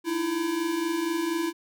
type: tone pair together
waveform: square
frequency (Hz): 311.1 / 335.3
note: D#4 / E4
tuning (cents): 0 / +30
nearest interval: minor second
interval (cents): 130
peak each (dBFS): -33 / -27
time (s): 0.04-1.53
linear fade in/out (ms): 50
effects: none